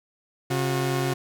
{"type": "tone pair together", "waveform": "sawtooth", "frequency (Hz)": [135.05, 361.9], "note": ["C#3", "F#4"], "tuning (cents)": [-45, -38], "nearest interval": "octave + perfect fourth", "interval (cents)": 1707, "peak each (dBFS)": [-21, -23], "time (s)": [0.5, 1.14], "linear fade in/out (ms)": 10, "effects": []}